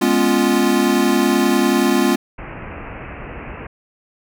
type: chord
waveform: square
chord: C# dominant seventh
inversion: second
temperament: equal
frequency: 207.7 / 246.9 / 277.2 / 349.2 Hz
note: G#3 / B3 / C#4 / E#4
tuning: 0 / 0 / 0 / 0 cents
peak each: -21 / -19 / -20 / -19 dBFS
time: 0.01-2.16 s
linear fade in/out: 10 ms
type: low-pass noise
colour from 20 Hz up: pink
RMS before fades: -32 dBFS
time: 2.38-3.67 s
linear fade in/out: 5 ms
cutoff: 2700 Hz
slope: 96 dB/octave
effects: none